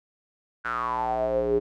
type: tone with band-pass filter sweep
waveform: square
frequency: 59 Hz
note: A#1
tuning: 22 cents sharp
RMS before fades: -26 dBFS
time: 0.64-1.6 s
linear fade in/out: 20 ms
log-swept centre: 1500 to 380 Hz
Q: 9.4
effects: none